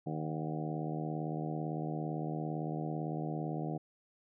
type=harmonic tone with a mistuned harmonic; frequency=77.78 Hz; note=D#2; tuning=in tune; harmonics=2 / 3 / 4 / 5 / 6 / 7 / 8 / 9 / 10; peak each=-37 / -44 / -41 / -46 / -47 / -49 / -49 / -45 / -50 dBFS; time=0.06-3.78 s; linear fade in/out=10 ms; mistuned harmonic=9; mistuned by=+47 cents; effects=none